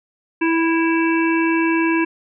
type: harmonic tone with a mistuned harmonic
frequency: 328.7 Hz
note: E4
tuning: 5 cents flat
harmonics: 1 / 3 / 5 / 7 / 8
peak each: -16 / -24 / -25 / -27 / -26 dBFS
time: 0.41-2.05 s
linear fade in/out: 10 ms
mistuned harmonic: 8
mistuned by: +25 cents
effects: none